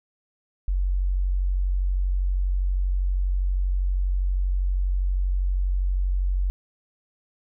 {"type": "tone", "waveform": "sine", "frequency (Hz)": 46.25, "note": "F#1", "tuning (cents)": 0, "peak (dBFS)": -20, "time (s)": [0.68, 6.5], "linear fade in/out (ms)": 0, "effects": []}